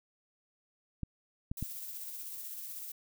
clicks, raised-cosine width 5 ms, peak -23 dBFS, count 3, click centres 1.033 / 1.515 / 1.626 s
violet noise with tremolo, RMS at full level -42 dBFS, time 1.57-2.92 s, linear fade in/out 5 ms, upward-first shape square, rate 16 Hz, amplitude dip 25%
effects none

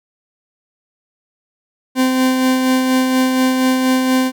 40% pulse tone with tremolo, 258.5 Hz, C4, 21 cents flat, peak -10 dBFS, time 1.95-4.32 s, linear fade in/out 50 ms, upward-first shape sine, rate 4.2 Hz, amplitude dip 35%, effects none

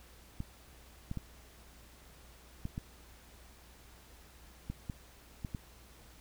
clicks, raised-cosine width 5 ms, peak -25 dBFS, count 9, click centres 0.404 / 1.114 / 1.173 / 2.654 / 2.779 / 4.7 / 4.898 / 5.448 / 5.548 s, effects added 60 Hz sine -58 dBFS peak until 6.2 s + pink hiss -59 dBFS RMS until 6.2 s

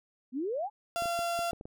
sine exponential sweep, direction up, 237.4 to 880 Hz, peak -30 dBFS, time 0.32-0.7 s, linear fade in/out 50 ms
35% pulse tone, 686 Hz, F5, 31 cents flat, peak -28 dBFS, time 0.96-1.51 s, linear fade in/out 0 ms
clicks, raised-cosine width 2 ms, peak -30 dBFS, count 7, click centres 1.022 / 1.057 / 1.191 / 1.391 / 1.532 / 1.611 / 1.655 s
effects none

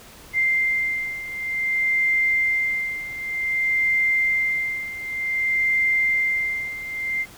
sine beating tone pair, 2093 / 2093.54 Hz, C7 / C7, 0 / 0 cents, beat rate 0.54 Hz, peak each -25 / -21 dBFS, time 0.33-7.26 s, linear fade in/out 50 ms, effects pink hiss -45 dBFS RMS until 7.37 s

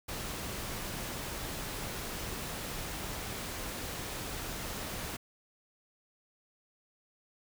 pink noise, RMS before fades -39 dBFS, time 0.08-5.17 s, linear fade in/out 10 ms, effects none

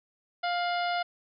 harmonic tone with a mistuned harmonic, 702 Hz, F5, 9 cents sharp, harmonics 1 / 2 / 3 / 4 / 5 / 6 / 7, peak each -28 / -34 / -38 / -40 / -42 / -44 / -45 dBFS, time 0.43-1.03 s, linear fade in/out 10 ms, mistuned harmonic 4, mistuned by +68 cents, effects none

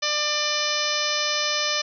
harmonic tone with a mistuned harmonic, 596 Hz, D5, 25 cents sharp, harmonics 1 / 2 / 3 / 4 / 5 / 6 / 7 / 8 / 9 / 10, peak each -31 / -31 / -31 / -31 / -31 / -31 / -31 / -31 / -31 / -31 dBFS, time 0.02-1.82 s, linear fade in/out 10 ms, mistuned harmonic 8, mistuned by +63 cents, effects none

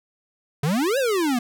square exponential two-way sweep, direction up then down, 134.9 to 569 to 230.3 Hz, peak -20 dBFS, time 0.63-1.39 s, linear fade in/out 5 ms, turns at 0.98 s, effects none

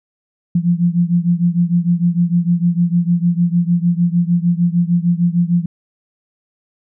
sine beating tone pair, 170.9 / 177.5 Hz, F3 / F3, -37 / +28 cents, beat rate 6.6 Hz, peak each -14 / -16 dBFS, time 0.55-5.66 s, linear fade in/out 5 ms, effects none

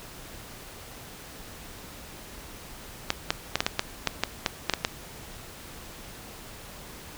clicks, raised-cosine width 0.2 ms, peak -5 dBFS, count 12, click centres 3.104 / 3.305 / 3.556 / 3.605 / 3.665 / 3.794 / 4.073 / 4.236 / 4.462 / 4.697 / 4.737 / 4.849 s, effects pink hiss -44 dBFS RMS until 7.17 s

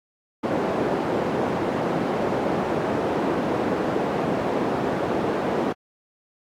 white band-pass noise, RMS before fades -24 dBFS, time 0.43-5.73 s, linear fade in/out 10 ms, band 180 to 550 Hz, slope 12 dB/octave, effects AAC 64 kbps

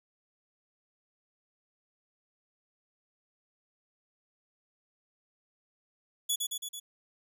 15% pulse tone with echo, 3403 Hz, G#7, 41 cents sharp, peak -20 dBFS, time 6.29-6.36 s, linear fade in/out 10 ms, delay 110 ms, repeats 4, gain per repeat -3 dB, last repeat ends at 6.8 s, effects none

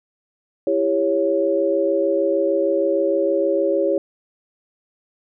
sine chord, C# diminished, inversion first, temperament just, 332.6 / 399.1 / 554.4 Hz, E4 / G4 / C#5, +16 / +31 / 0 cents, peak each -22 / -21 / -19 dBFS, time 0.67-3.98 s, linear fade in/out 2 ms, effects none

